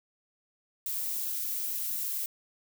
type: noise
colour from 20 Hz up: violet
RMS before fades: -33 dBFS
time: 0.86-2.26 s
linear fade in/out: 2 ms
effects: none